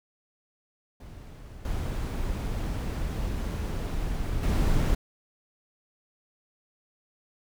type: noise with level steps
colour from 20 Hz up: brown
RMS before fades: -43 / -30 / -24 dBFS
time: 1-4.95 s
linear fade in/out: 5 ms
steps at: 1.65 / 4.43 s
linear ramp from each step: 2 ms
effects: none